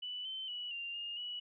sine tone with pitch steps, 2974 / 3080 / 2942 / 2786 / 2830 / 2937 Hz, F#7 / G7 / F#7 / F7 / F7 / F#7, +8 / -31 / -11 / -5 / +22 / -13 cents, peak -39 dBFS, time 0.02-1.4 s, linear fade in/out 10 ms, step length 230 ms, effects none

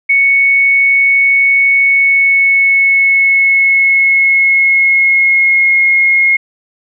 sine tone with pitch glide, 2217 to 2154 Hz, C#7 to C7, 0 to +50 cents, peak -6 dBFS, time 0.09-6.37 s, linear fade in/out 10 ms, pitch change -50 cents, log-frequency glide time 1.78-5.81 s, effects none

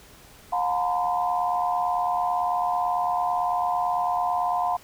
sine tone cluster, 715 / 875 / 944 / 1022 Hz, F5 / A5 / A#5 / C6, +41 / -10 / +22 / -41 cents, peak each -24 / -32 / -30 / -28 dBFS, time 0.52-4.77 s, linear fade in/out 10 ms, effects pink hiss -50 dBFS RMS until 4.83 s

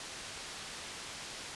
white low-pass noise, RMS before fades -45 dBFS, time 0-1.55 s, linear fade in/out 2 ms, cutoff 6100 Hz, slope 12 dB/octave, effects resampled to 24000 Hz

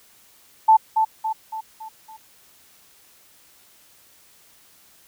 sine tone with echo, 880 Hz, A5, in tune, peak -9 dBFS, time 0.68-0.77 s, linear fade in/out 10 ms, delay 280 ms, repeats 5, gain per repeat -6 dB, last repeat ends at 2.17 s, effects white hiss -54 dBFS RMS until 5.07 s

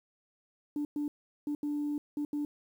sine tone bursts at uneven times, 293.7 Hz, D4, in tune, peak -29 dBFS, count 6, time 0.76-0.85 / 0.96-1.08 / 1.47-1.55 / 1.63-1.98 / 2.17-2.25 / 2.33-2.45 s, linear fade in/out 2 ms, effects tanh soft clip ceiling -27 dBFS + 10-bit

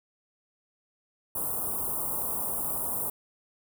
white band-stop noise, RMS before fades -31 dBFS, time 1.35-3.1 s, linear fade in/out 5 ms, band 1200 to 9000 Hz, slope 48 dB/octave, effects none

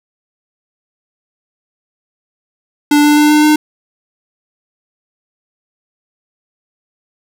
square tone with pitch steps, 293.7 / 296.1 / 298.5 / 300.9 / 303.4 Hz, D4 / D4 / D4 / D4 / D#4, 0 / +14 / +28 / +42 / -44 cents, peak -7 dBFS, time 2.91-3.56 s, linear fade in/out 5 ms, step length 130 ms, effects none

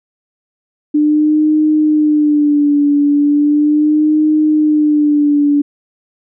sine tone with vibrato, 297.7 Hz, D4, 24 cents sharp, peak -8 dBFS, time 0.94-5.62 s, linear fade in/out 10 ms, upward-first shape sine, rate 0.37 Hz, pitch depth 54 cents each way, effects none

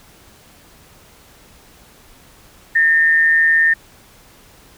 sine tone with amplitude modulation, 1817 Hz, A#6, 45 cents flat, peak -8 dBFS, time 2.75-3.74 s, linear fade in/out 10 ms, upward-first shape sine, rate 159 Hz, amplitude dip 45%, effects pink hiss -47 dBFS RMS until 4.77 s

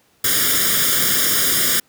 white noise with comb filter, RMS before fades -17 dBFS, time 0.24-1.8 s, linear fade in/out 5 ms, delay 0.58 ms, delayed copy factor +0.9, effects pink hiss -58 dBFS RMS until 1.88 s + high-pass 100 Hz 12 dB/octave

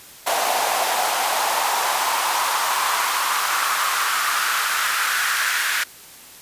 pink noise with high-pass filter sweep, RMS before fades -21 dBFS, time 0.26-5.84 s, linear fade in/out 10 ms, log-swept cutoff 690 to 1600 Hz, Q 3.3, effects white hiss -43 dBFS RMS until 6.41 s + resampled to 32000 Hz

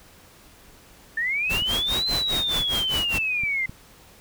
sine linear two-way sweep, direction up then down, 1760 to 4114 to 2049 Hz, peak -22 dBFS, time 1.17-3.66 s, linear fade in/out 5 ms, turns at 2.08 s
pink noise with tremolo, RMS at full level -28 dBFS, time 1.49-3.19 s, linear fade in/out 20 ms, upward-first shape sine, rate 4.9 Hz, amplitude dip 95%
clicks, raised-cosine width 5 ms, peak -23 dBFS, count 6, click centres 1.622 / 2.608 / 3.143 / 3.184 / 3.436 / 3.695 s
effects pink hiss -51 dBFS RMS until 4.2 s

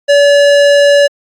sine tone with hard clipping, 572 Hz, D5, 46 cents flat, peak -6 dBFS, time 0.08-1.08 s, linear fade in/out 20 ms, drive 17 dB, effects AAC 64 kbps

